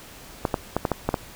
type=clicks; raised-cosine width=1 ms; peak=-7 dBFS; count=7; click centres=0.452 / 0.542 / 0.766 / 0.852 / 0.917 / 1.09 / 1.142 s; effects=pink hiss -44 dBFS RMS until 1.35 s